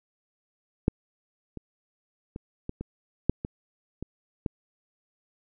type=clicks; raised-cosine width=3 ms; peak=-7 / -24 / -23 / -19 / -21 / -7 / -18 / -21 / -15 dBFS; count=9; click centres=0.881 / 1.573 / 2.361 / 2.694 / 2.81 / 3.296 / 3.449 / 4.026 / 4.462 s; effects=none